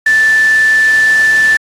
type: tone in noise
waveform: sine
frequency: 1760 Hz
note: A6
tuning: in tune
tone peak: -6 dBFS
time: 0.06-1.57 s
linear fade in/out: 5 ms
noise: white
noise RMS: -22 dBFS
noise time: 0.06-1.57 s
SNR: +13 dB
effects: low-pass 7000 Hz 12 dB/octave + AAC 48 kbps